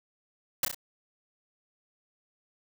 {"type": "noise with echo", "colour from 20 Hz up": "white", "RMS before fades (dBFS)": -25, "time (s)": [0.63, 0.65], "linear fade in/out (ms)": 2, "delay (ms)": 32, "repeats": 3, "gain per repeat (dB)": -5, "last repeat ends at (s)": 0.746, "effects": []}